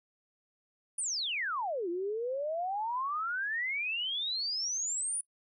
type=exponential two-way sweep; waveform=sine; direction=down then up; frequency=9840 to 336 to 9840 Hz; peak=-31 dBFS; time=0.98-5.21 s; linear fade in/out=5 ms; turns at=1.89 s; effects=noise-tail reverb RT60 0.1 s tail -23 dB re dry